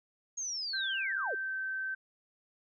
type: linear sweep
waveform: sine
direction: down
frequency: 6620 to 350.8 Hz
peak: -34 dBFS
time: 0.37-1.35 s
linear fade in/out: 10 ms
type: tone with pitch glide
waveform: sine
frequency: 1568 to 1547.3 Hz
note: G6 to G6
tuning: 0 to -23 cents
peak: -33 dBFS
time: 0.73-1.95 s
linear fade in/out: 10 ms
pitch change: -23 cents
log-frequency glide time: 1.19-1.54 s
effects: none